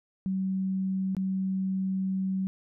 sine tone with dropouts, 190.1 Hz, F#3, 47 cents sharp, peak -26 dBFS, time 0.26-2.47 s, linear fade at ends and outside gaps 0 ms, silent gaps 1.149-1.167 s, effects none

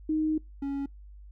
sine / triangle tone pair in turn, 311.1 / 278.4 Hz, D#4 / C#4, 0 / +8 cents, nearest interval major second, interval 192 cents, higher first, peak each -24 / -27 dBFS, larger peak first, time 0.09-0.38 / 0.62-0.86 s, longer first, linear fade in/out 5 ms, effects noise-tail reverb RT60 0.2 s tail -25 dB re dry + added 50 Hz sine -45 dBFS peak until 1.31 s

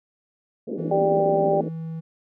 pink band-pass noise, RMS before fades -30 dBFS, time 0.67-1.69 s, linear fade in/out 10 ms, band 200 to 530 Hz, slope 48 dB/octave
triangle tone with pitch glide, 163.7 to 162.29 Hz, E3 to E3, -12 to -27 cents, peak -27 dBFS, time 0.77-2.01 s, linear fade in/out 20 ms, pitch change -15 cents, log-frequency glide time 1.34-1.85 s
harmonic tone, 196.8 Hz, G3, 7 cents sharp, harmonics 2 / 3 / 4, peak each -22 / -21 / -24 dBFS, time 0.91-1.61 s, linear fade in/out 5 ms
effects none

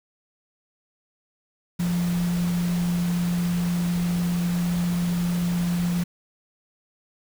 sine tone in noise, 174.6 Hz, F3, in tune, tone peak -21 dBFS, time 1.79-6.04 s, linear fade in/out 10 ms, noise pink, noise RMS -36 dBFS, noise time 1.79-6.04 s, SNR +12 dB, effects none

